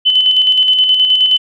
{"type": "tone with tremolo", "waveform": "sine", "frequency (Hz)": 3028, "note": "F#7", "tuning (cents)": 39, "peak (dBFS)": -6, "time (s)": [0.05, 1.38], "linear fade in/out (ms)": 20, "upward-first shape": "square", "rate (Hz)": 9.5, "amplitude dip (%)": 40, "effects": []}